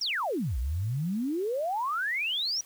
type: exponential two-way sweep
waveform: sine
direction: down then up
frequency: 5890 to 56.9 to 5890 Hz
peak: -27 dBFS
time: 0.01-2.61 s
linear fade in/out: 5 ms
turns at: 0.58 s
effects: white hiss -55 dBFS RMS until 2.65 s